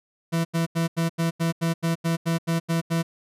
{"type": "tone bursts", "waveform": "40% pulse", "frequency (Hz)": 166, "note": "E3", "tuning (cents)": 12, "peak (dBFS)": -20, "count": 13, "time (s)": [0.32, 3.03], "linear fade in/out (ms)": 20, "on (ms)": 130, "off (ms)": 85, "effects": ["resampled to 32000 Hz"]}